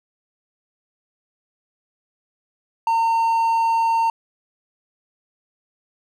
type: tone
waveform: triangle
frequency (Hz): 912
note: A#5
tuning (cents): -38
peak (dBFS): -14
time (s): 2.87-4.1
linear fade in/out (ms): 2
effects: none